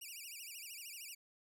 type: tone with vibrato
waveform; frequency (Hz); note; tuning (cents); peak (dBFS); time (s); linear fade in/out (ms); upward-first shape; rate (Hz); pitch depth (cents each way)
10% pulse; 2583; E7; -36; -39; 0.01-1.15; 10; sine; 13; 210
effects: none